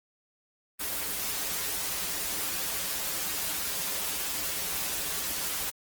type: noise with comb filter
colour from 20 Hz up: white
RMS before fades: -32 dBFS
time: 0.79-5.71 s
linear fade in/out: 20 ms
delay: 8.3 ms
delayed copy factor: -0.8
effects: Opus 24 kbps